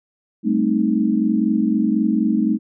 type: chord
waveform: sine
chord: A half-diminished seventh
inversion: third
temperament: equal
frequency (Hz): 196 / 220 / 261.6 / 311.1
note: G3 / A3 / C4 / Eb4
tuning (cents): 0 / 0 / 0 / 0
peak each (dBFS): -23 / -18 / -23 / -21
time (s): 0.43-2.59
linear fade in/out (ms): 50
effects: none